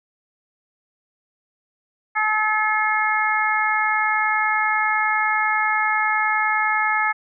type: harmonic tone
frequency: 429.9 Hz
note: A4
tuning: 40 cents flat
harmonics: 2 / 3 / 4 / 5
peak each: -23 / -23 / -23 / -23 dBFS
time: 2.15-7.13 s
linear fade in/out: 20 ms
effects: none